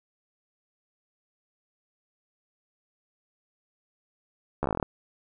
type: slowing click train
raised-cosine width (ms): 1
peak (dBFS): -13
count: 11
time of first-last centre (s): 4.63-4.828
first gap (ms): 13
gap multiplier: 1.09
effects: none